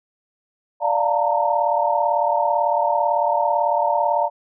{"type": "chord", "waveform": "sine", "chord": "Bb major seventh", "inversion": "first", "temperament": "equal with one note detuned", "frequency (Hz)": [587.3, 698.5, 894.3, 932.3], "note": ["D5", "F5", "A5", "Bb5"], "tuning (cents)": [0, 0, 28, 0], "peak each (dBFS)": -22, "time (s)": [0.8, 4.3], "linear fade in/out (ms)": 50, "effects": []}